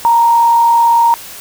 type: tone with frequency modulation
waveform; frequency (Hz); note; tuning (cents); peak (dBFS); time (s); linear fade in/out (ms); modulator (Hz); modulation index
sine; 932.3; A#5; 0; -6; 0.05-1.14; 0; 42.5; 0.27
effects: white hiss -31 dBFS RMS until 1.4 s